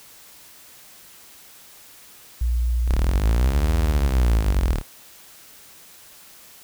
sine tone, 59.5 Hz, A#1, 36 cents sharp, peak -18 dBFS, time 2.41-4.75 s, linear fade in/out 5 ms
sawtooth linear two-way sweep, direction up then down, 30.04 to 82.41 to 34.42 Hz, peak -18 dBFS, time 2.86-4.83 s, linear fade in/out 50 ms, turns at 3.76 s
effects white hiss -47 dBFS RMS until 6.63 s

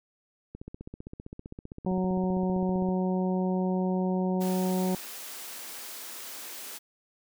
click train, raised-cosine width 3 ms, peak -27 dBFS, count 37, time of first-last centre 0.55-2.888 s, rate 15.4 Hz
harmonic tone, 185 Hz, F#3, in tune, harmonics 1 / 2 / 3 / 4 / 5, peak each -26 / -32 / -36 / -38 / -40 dBFS, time 1.86-4.95 s, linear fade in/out 2 ms
white high-pass noise, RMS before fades -41 dBFS, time 4.4-6.79 s, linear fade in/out 20 ms, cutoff 230 Hz, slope 24 dB/octave
effects none

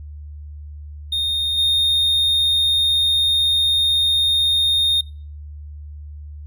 triangle tone with level steps, 3682 Hz, A#7, 22 cents flat, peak -17 / -13 dBFS, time 1.12-5.01 s, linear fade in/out 5 ms, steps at 1.57 s, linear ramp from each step 20 ms, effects noise-tail reverb RT60 0.4 s tail -25 dB re dry + added 74 Hz sine -32 dBFS peak until 6.46 s

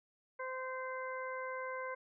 harmonic tone, 517 Hz, C5, 21 cents flat, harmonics 1 / 2 / 3 / 4, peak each -42 / -43 / -46 / -48 dBFS, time 0.39-1.95 s, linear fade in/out 10 ms, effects none

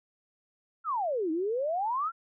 sine exponential two-way sweep, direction down then up, 1400 to 307 to 1400 Hz, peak -27 dBFS, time 0.84-2.12 s, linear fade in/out 50 ms, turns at 1.31 s, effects none

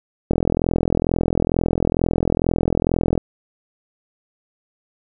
click train, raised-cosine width 2 ms, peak -4 dBFS, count 122, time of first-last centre 0.31-3.177 s, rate 42.2 Hz, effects none

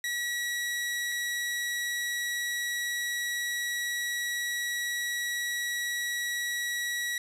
sawtooth tone pair in turn, 1926 / 1926 Hz, B6 / B6, -44 / -44 cents, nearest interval unison, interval 0 cents, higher neither, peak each -26 dBFS, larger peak neither, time 0.04-1.12 / 1.12-7.18 s, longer second, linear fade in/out 2 ms, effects resampled to 32000 Hz + 9-bit

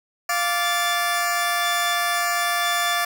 sawtooth tone cluster, 698 / 1165 / 1747 Hz, F5 / D6 / A6, -1 / -14 / -13 cents, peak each -21 dBFS, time 0.29-3.05 s, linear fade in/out 5 ms, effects none

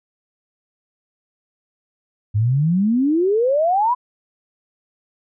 sine exponential sweep, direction up, 100 to 1019 Hz, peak -14 dBFS, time 2.34-3.95 s, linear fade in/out 20 ms, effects none

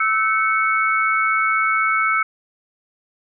sine tone cluster, 1308 / 1524 / 2216 Hz, E6 / G6 / C#7, -14 / -49 / -1 cents, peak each -18 / -24 / -20 dBFS, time 0-2.23 s, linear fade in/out 5 ms, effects none

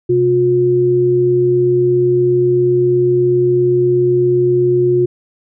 sine tone pair together, 130.47 / 358.3 Hz, C3 / F4, -5 / +44 cents, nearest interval octave + perfect fourth, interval 1749 cents, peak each -18 / -10 dBFS, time 0.09-5.06 s, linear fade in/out 10 ms, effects none

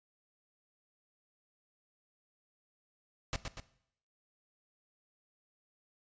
pink noise with echo, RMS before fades -34 dBFS, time 3.33-3.36 s, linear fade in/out 0 ms, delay 120 ms, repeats 2, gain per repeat -5 dB, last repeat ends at 3.6 s, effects noise-tail reverb RT60 0.7 s tail -17 dB re dry + resampled to 16000 Hz

